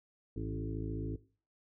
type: harmonic tone with a mistuned harmonic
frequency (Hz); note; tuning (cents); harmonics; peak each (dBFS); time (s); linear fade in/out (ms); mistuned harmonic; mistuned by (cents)
53.9; A1; -35; 1 / 2 / 3 / 5 / 6 / 7 / 8; -41 / -40 / -45 / -43 / -43 / -49 / -48; 0.36-1.16; 5; 2; -35
effects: noise-tail reverb RT60 0.4 s tail -18 dB re dry